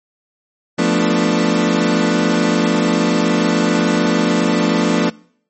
30% pulse chord, B half-diminished seventh, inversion second, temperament equal with one note detuned, 174.61 / 220 / 246.9 / 296.4 Hz, F3 / A3 / B3 / D4, 0 / 0 / 0 / +16 cents, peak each -16 dBFS, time 0.78-5.1 s, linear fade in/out 10 ms, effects noise-tail reverb RT60 0.6 s tail -24 dB re dry + MP3 32 kbps

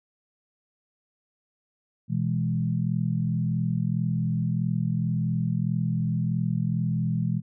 sine chord, E major, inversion second, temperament equal with one note detuned, 123.04 / 164.81 / 207.7 Hz, B2 / E3 / G#3, -6 / 0 / 0 cents, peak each -27 / -26 / -30 dBFS, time 2.08-7.42 s, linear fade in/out 50 ms, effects none

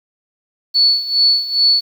sine tone with tremolo, 4435 Hz, C#8, in tune, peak -8 dBFS, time 0.74-1.81 s, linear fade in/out 20 ms, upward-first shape sine, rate 2.4 Hz, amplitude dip 80%, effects 7-bit

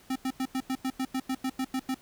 square tone bursts, 261.6 Hz, C4, in tune, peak -28 dBFS, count 13, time 0.1-1.945 s, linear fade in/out 5 ms, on 57 ms, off 92 ms, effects pink hiss -57 dBFS RMS until 2.01 s

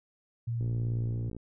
sine tone with pitch glide, 116.7 to 114.36 Hz, A#2 to A#2, +2 to -33 cents, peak -29 dBFS, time 0.47-1.3 s, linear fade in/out 10 ms, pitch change -35 cents, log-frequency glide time 0.68-1.11 s
click train, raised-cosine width 3 ms, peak -28 dBFS, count 45, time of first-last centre 0.61-1.366 s, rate 58.2 Hz
effects none

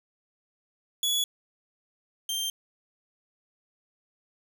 sawtooth tone pair in turn, 3392 / 3161 Hz, G#7 / G7, +36 / +14 cents, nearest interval minor second, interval 122 cents, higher first, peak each -21 / -25 dBFS, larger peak first, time 1.03-1.24 / 2.29-2.5 s, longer neither, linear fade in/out 2 ms, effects none

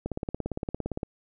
click train, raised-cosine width 2 ms, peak -17 dBFS, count 18, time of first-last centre 0.06-1.031 s, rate 17.5 Hz, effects none

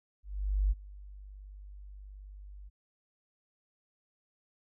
sine tone with ADSR envelope, 49.36 Hz, G1, 13 cents sharp, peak -23 dBFS, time 0.23-2.7 s, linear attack 480 ms, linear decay 29 ms, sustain -22 dB, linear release 25 ms, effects none

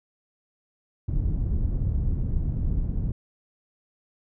pink low-pass noise, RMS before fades -25 dBFS, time 1.08-3.12 s, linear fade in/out 5 ms, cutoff 130 Hz, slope 12 dB/octave, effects none

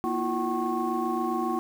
sine tone cluster, 237.4 / 326 / 353.3 / 758 / 1092 Hz, A#3 / E4 / F4 / F#5 / C#6, +32 / -19 / +20 / +42 / -26 cents, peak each -31 dBFS, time 0.04-1.59 s, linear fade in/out 0 ms, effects tanh soft clip ceiling -16 dBFS + 8-bit

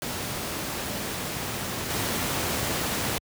pink noise with level steps, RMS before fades -31 / -27 dBFS, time 0.02-3.18 s, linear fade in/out 0 ms, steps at 1.9 s, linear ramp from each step 2 ms, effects high-pass 80 Hz 12 dB/octave

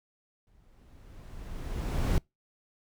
brown noise with exponential growth, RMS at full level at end -24 dBFS, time 0.47-2.18 s, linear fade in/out 1 ms, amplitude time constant 370 ms, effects noise-tail reverb RT60 0.2 s tail -26 dB re dry

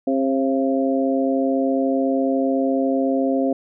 harmonic tone with a mistuned harmonic, 134 Hz, C3, 42 cents sharp, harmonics 2 / 3 / 4 / 5, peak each -19 / -27 / -23 / -26 dBFS, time 0.07-3.53 s, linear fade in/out 5 ms, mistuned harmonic 5, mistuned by +26 cents, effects none

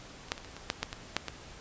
clicks, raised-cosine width 0.2 ms, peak -30 / -11 / -25 / -28 / -26 / -10 / -12 / -19 / -9 / -17 dBFS, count 10, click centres 0.285 / 0.319 / 0.379 / 0.447 / 0.566 / 0.701 / 0.83 / 0.929 / 1.166 / 1.283 s, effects pink hiss -49 dBFS RMS until 1.6 s + resampled to 16000 Hz

